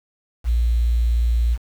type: tone with quantisation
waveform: sine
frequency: 58.4 Hz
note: A#1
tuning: 4 cents sharp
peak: -15 dBFS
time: 0.44-1.58 s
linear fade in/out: 50 ms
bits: 7
effects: none